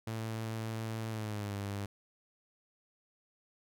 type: tone with pitch glide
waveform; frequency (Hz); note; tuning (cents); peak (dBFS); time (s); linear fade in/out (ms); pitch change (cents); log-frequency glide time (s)
sawtooth; 111.6 to 100.58; A2 to G2; +25 to +45; -32; 0.07-1.86; 5; -180; 1.09-1.55
effects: none